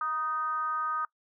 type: tone with frequency modulation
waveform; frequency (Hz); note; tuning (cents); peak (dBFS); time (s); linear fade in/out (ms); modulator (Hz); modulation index
sine; 1244; D#6; -1; -28; 0.01-1.05; 2; 294; 0.57
effects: noise-tail reverb RT60 0.1 s tail -23 dB re dry